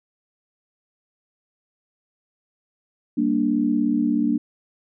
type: chord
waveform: sine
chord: G minor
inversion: none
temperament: equal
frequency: 196 / 233.1 / 293.7 Hz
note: G3 / Bb3 / D4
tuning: 0 / 0 / 0 cents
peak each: -27 / -21 / -21 dBFS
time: 3.17-4.38 s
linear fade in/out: 10 ms
effects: none